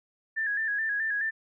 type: tone with vibrato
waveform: sine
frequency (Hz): 1719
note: A6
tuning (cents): -41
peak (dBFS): -26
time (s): 0.36-1.31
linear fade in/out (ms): 20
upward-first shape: square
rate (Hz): 4.7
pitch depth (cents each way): 60
effects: none